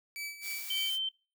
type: tone with tremolo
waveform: sawtooth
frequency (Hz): 2301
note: D7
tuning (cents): -36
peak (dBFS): -33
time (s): 0.16-0.9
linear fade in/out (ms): 0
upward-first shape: sine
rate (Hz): 3.5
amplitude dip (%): 75
type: noise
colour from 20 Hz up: blue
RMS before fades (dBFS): -42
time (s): 0.41-0.99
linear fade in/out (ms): 50
type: tone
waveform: sine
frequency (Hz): 3100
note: G7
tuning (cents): -20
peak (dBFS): -30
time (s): 0.7-1.09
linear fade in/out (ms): 5
effects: noise-tail reverb RT60 0.3 s tail -21 dB re dry